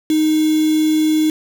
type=tone with quantisation; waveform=sine; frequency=310.4 Hz; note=D#4; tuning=4 cents flat; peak=-12 dBFS; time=0.1-1.3 s; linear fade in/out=2 ms; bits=4; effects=none